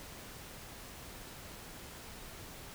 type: silence
effects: pink hiss -49 dBFS RMS until 2.74 s